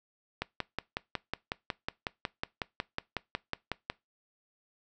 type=click train; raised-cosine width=0.3 ms; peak=-15 dBFS; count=20; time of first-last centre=0.42-3.9 s; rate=5.46 Hz; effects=noise-tail reverb RT60 0.2 s tail -22 dB re dry